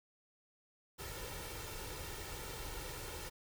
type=noise with comb filter; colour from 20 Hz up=pink; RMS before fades=-45 dBFS; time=0.98-3.3 s; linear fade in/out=20 ms; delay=2.2 ms; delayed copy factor=+0.6; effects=none